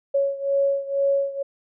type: beating tone pair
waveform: sine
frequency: 554.4 / 556.5 Hz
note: C#5 / C#5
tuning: 0 / +7 cents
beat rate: 2.1 Hz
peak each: -21 / -24 dBFS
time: 0.14-1.43 s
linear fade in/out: 10 ms
effects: none